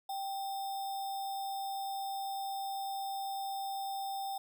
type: tone with sample-and-hold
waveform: sine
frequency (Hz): 784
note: G5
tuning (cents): 0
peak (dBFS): -35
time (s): 0.09-4.38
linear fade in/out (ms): 5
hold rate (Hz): 4410
effects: none